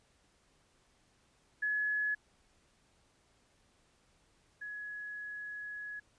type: tone pair in turn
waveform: sine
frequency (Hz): 1698 / 1683.4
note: G#6 / G#6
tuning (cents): +38 / +23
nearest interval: unison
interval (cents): 15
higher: first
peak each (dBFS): -30 / -40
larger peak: first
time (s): 1.62-2.15 / 4.61-6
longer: second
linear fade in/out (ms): 10
effects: pink hiss -70 dBFS RMS until 6.18 s + resampled to 22050 Hz